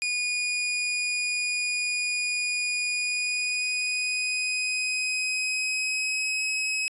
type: tone with pitch glide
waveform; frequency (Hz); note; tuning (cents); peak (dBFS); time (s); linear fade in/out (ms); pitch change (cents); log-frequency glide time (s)
sawtooth; 2454 to 2552; D#7 to D#7; -25 to +43; -22; 0.02-6.88; 0; +68; 2.92-6.42
effects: resampled to 24000 Hz